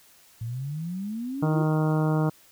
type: exponential sweep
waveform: sine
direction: up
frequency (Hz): 110 to 350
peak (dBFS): -29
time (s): 0.41-1.63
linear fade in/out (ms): 5
type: harmonic tone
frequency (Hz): 155.56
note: D#3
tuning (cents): 0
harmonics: 1 / 2 / 3 / 4 / 5 / 6 / 7 / 8 / 9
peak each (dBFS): -22 / -28 / -32 / -34 / -36 / -38 / -39 / -40 / -41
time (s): 1.42-2.3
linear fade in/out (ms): 10
effects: white hiss -56 dBFS RMS until 2.51 s